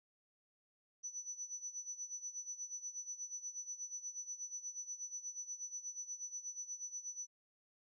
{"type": "tone with tremolo", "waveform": "sine", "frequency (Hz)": 5960, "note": "F#8", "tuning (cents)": 12, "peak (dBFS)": -40, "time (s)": [1.03, 7.27], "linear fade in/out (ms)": 20, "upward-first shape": "sine", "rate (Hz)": 8.3, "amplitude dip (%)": 80, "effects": []}